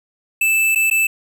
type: tone with dropouts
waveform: square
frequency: 2637 Hz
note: E7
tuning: in tune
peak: -14 dBFS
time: 0.41-1.07 s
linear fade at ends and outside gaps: 5 ms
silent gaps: 0.75-0.757 / 0.901-0.911 s
effects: none